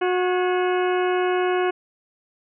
harmonic tone with a mistuned harmonic, 364 Hz, F#4, 28 cents flat, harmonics 1 / 2 / 3 / 4 / 5 / 6 / 7 / 8, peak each -20 / -26 / -30 / -32 / -34 / -36 / -37 / -38 dBFS, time 0.01-1.71 s, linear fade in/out 10 ms, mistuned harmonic 5, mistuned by -120 cents, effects none

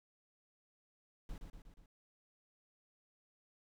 brown noise with echo, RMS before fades -45 dBFS, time 1.29-1.38 s, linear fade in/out 2 ms, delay 120 ms, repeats 4, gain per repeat -4 dB, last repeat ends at 1.86 s, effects none

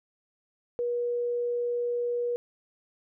sine tone, 481.3 Hz, B4, 45 cents flat, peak -26 dBFS, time 0.79-2.36 s, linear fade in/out 0 ms, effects none

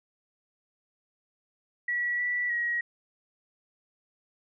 sine tone with pitch steps, 1935 / 1958 / 1901 Hz, B6 / B6 / A#6, -36 / -15 / +33 cents, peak -26 dBFS, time 1.88-2.81 s, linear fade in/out 5 ms, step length 310 ms, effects none

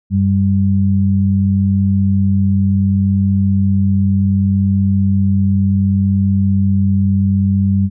sine tone pair together, 95.32 / 196 Hz, G2 / G3, -48 / 0 cents, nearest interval octave, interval 1248 cents, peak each -13 dBFS, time 0.1-7.9 s, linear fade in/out 50 ms, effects none

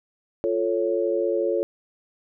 sine chord, F augmented, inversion none, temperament equal, 349.2 / 440 / 554.4 Hz, F4 / A4 / C#5, 0 / 0 / 0 cents, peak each -25 / -25 / -25 dBFS, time 0.44-1.63 s, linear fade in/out 0 ms, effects none

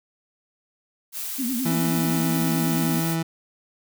blue noise, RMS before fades -31 dBFS, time 1.12-3.17 s, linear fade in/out 50 ms
sine tone with vibrato, 248.6 Hz, B3, 12 cents sharp, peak -24 dBFS, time 1.38-3.01 s, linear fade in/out 20 ms, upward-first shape triangle, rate 9.4 Hz, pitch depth 180 cents each way
30% pulse tone with pitch glide, 165.5 to 163.98 Hz, E3 to E3, +7 to -9 cents, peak -20 dBFS, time 1.65-3.23 s, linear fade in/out 10 ms, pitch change -16 cents, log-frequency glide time 1.86-2.33 s
effects none

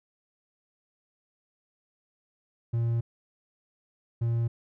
triangle tone bursts at uneven times, 116.54 Hz, A#2, in tune, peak -22 dBFS, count 2, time 2.73-3.01 / 4.21-4.48 s, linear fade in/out 10 ms, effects none

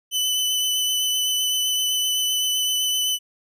sawtooth tone with vibrato, 3008 Hz, F#7, 28 cents sharp, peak -17 dBFS, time 0.11-3.19 s, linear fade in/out 50 ms, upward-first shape sine, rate 7.8 Hz, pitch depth 16 cents each way, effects none

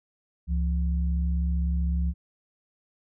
sine tone pair together, 68.4 / 172.54 Hz, C#2 / F3, -23 / -21 cents, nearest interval octave + major third, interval 1602 cents, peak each -23 / -31 dBFS, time 0.47-2.14 s, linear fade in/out 50 ms, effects none

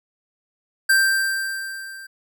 square tone with level ramp, 1573 Hz, G6, 6 cents sharp, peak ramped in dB -13 to -37 dBFS, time 0.89-2.07 s, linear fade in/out 10 ms, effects none

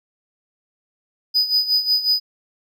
triangle tone with tremolo, 4978 Hz, D#8, in tune, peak -12 dBFS, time 1.34-2.2 s, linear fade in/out 20 ms, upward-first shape sine, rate 5.5 Hz, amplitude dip 75%, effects none

